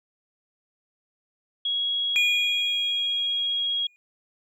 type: tone with pitch glide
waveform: sine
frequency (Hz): 3318 to 3295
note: G#7 to G#7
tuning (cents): -2 to -14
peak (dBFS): -23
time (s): 1.65-3.87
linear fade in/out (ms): 5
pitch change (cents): -12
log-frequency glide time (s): 2.02-3
type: tone with exponential decay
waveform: triangle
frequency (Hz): 2443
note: D#7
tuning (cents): -32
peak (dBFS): -17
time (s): 2.16-3.96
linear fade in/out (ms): 0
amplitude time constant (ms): 390
effects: none